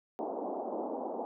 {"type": "band-pass noise", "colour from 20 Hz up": "white", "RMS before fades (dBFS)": -37, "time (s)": [0.19, 1.25], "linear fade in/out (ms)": 0, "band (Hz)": [230, 860], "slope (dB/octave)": 48, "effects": []}